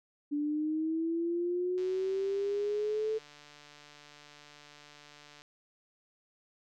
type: linear sweep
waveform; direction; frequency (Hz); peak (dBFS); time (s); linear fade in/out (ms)
sine; up; 289.6 to 440; -29; 0.31-3.19; 20
type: click train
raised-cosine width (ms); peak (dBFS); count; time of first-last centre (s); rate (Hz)
0.2; -36; 536; 1.78-5.419; 147
effects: none